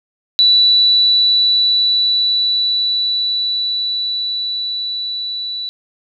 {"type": "tone with level ramp", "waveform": "sine", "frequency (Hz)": 3954, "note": "B7", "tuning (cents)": 1, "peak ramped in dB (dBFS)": [-7, -21], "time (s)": [0.39, 5.69], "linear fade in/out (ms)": 0, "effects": []}